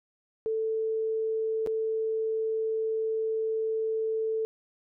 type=tone with dropouts; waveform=sine; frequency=442.3 Hz; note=A4; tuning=9 cents sharp; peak=-26 dBFS; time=0.46-4.45 s; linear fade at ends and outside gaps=0 ms; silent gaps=1.663-1.672 s; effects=none